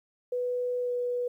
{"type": "tone with pitch glide", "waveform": "sine", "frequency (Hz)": [493.9, 489.9], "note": ["B4", "B4"], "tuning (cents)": [0, -14], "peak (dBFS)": -27, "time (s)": [0.32, 1.28], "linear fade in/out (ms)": 5, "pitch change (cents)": -14, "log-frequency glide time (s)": [0.8, 0.92], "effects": ["11-bit"]}